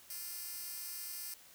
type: tone with high-pass filter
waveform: 10% pulse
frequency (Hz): 349.2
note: F4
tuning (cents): 0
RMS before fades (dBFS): -44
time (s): 0.1-1.34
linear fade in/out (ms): 2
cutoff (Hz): 8400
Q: 0.52
effects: white hiss -59 dBFS RMS until 1.54 s